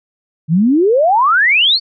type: exponential sweep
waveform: sine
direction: up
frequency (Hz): 148.3 to 4612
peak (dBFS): -8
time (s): 0.48-1.8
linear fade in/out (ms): 50
effects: none